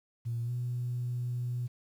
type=tone with pitch glide; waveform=sine; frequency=117.3 to 122.42 Hz; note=A#2 to B2; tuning=+11 to -15 cents; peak=-30 dBFS; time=0.25-1.68 s; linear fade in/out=20 ms; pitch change=+74 cents; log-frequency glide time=0.44-0.51 s; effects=tanh soft clip ceiling -26 dBFS + 10-bit